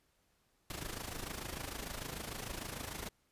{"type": "noise with amplitude modulation", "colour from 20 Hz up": "pink", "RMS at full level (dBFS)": -40, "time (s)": [0.7, 3.09], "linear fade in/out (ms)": 2, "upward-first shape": "sine", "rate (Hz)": 26.7, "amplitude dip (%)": 70, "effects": ["pink hiss -75 dBFS RMS until 3.31 s", "resampled to 32000 Hz"]}